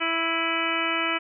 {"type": "harmonic tone with a mistuned harmonic", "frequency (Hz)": 330.2, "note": "E4", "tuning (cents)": 3, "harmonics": [1, 2, 3, 4, 5, 6, 7, 8, 9], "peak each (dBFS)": [-32, -34, -34, -29, -34, -33, -30, -32, -31], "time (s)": [0, 1.19], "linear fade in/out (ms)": 20, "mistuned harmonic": 8, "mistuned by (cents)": -66, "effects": []}